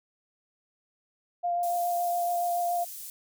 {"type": "tone with vibrato", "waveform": "sine", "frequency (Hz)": 698.5, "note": "F5", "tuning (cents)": 0, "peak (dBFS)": -25, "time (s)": [1.43, 2.85], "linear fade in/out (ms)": 20, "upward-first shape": "sine", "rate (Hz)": 7.1, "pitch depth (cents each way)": 12}
{"type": "high-pass noise", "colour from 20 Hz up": "pink", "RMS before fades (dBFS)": -41, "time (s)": [1.63, 3.1], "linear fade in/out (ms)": 2, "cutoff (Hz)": 9700, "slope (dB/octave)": 12}
{"effects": []}